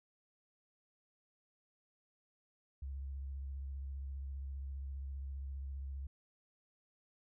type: tone with vibrato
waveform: sine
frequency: 68.2 Hz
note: C#2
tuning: 28 cents flat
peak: -40 dBFS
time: 2.82-6.07 s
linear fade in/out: 5 ms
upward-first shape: sine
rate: 15 Hz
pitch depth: 43 cents each way
effects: none